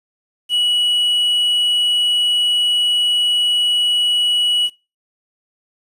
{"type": "tone with quantisation", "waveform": "triangle", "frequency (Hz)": 2930, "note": "F#7", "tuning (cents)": -18, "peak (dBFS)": -12, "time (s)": [0.49, 4.7], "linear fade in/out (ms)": 50, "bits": 7, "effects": ["noise-tail reverb RT60 0.3 s tail -23 dB re dry", "resampled to 32000 Hz"]}